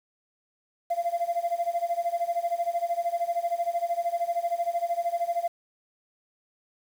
sine tone with tremolo, 688 Hz, F5, 26 cents flat, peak -20 dBFS, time 0.9-5.48 s, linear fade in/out 10 ms, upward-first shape sine, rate 13 Hz, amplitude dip 90%, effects tanh soft clip ceiling -20 dBFS + 8-bit

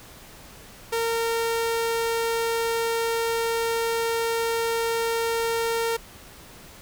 sawtooth tone, 459.3 Hz, A#4, 26 cents flat, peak -19 dBFS, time 0.92-5.97 s, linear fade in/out 10 ms, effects pink hiss -46 dBFS RMS until 6.81 s

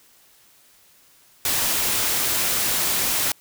white noise, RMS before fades -22 dBFS, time 1.45-3.32 s, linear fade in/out 2 ms, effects white hiss -55 dBFS RMS until 3.4 s

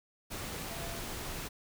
sine tone in noise, 677 Hz, E5, 46 cents sharp, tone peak -47 dBFS, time 0.69-1 s, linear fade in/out 20 ms, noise pink, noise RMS -40 dBFS, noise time 0.3-1.49 s, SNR -10 dB, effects none

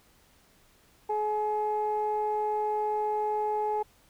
sine tone pair together, 424.9 / 847.3 Hz, G#4 / G#5, +40 / +34 cents, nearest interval octave, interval 1194 cents, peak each -29 / -27 dBFS, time 1.09-3.83 s, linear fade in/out 10 ms, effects tanh soft clip ceiling -20 dBFS + pink hiss -62 dBFS RMS until 4.09 s

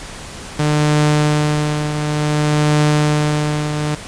sawtooth tone with tremolo, 150 Hz, D3, 37 cents sharp, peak -7 dBFS, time 0.59-3.95 s, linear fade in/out 5 ms, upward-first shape triangle, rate 0.56 Hz, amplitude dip 60%, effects pink hiss -32 dBFS RMS until 4.07 s + resampled to 22050 Hz

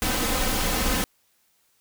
pink noise with comb filter, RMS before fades -24 dBFS, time 0.02-1.04 s, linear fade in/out 0 ms, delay 3.9 ms, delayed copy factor +0.65, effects white hiss -66 dBFS RMS until 1.8 s

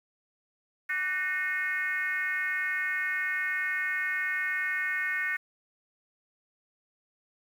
sine tone with frequency modulation, 1828 Hz, A#6, 34 cents flat, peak -27 dBFS, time 0.89-5.37 s, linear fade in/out 10 ms, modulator 335 Hz, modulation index 1.1, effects 9-bit

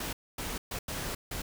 pink noise bursts at uneven times, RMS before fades -36 dBFS, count 5, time 0-0.13 / 0.38-0.58 / 0.71-0.79 / 0.88-1.15 / 1.31-1.42 s, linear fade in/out 5 ms, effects none

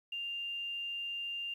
sine tone, 2794 Hz, F7, in tune, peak -36 dBFS, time 0.12-1.54 s, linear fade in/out 5 ms, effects 11-bit

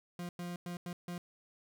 40% pulse tone bursts at uneven times, 175.3 Hz, F3, 7 cents sharp, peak -38 dBFS, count 5, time 0.19-0.29 / 0.39-0.56 / 0.66-0.77 / 0.86-0.93 / 1.08-1.18 s, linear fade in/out 2 ms, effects none

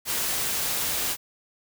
white noise, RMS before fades -27 dBFS, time 0.05-1.17 s, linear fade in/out 50 ms, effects none

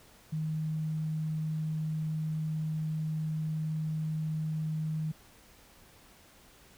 sine tone, 156.4 Hz, D#3, 9 cents sharp, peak -30 dBFS, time 0.32-5.12 s, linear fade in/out 10 ms, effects pink hiss -58 dBFS RMS until 6.77 s

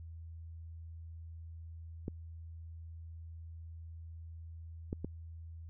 clicks, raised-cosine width 3 ms, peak -24 dBFS, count 3, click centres 2.081 / 4.929 / 5.046 s, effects added 82 Hz sine -45 dBFS peak until 5.69 s

